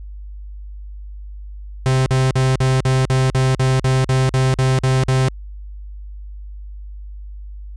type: tone bursts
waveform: 45% pulse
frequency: 130.81 Hz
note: C3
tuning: in tune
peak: -13 dBFS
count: 14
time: 1.86-5.284 s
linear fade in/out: 0 ms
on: 200 ms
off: 48 ms
effects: added 50 Hz sine -30 dBFS peak until 7.76 s + resampled to 22050 Hz